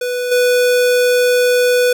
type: tone with level steps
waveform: square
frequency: 493.9 Hz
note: B4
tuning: in tune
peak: -18 / -11 dBFS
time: 0.01-1.93 s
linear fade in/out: 5 ms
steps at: 0.31 s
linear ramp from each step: 10 ms
effects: none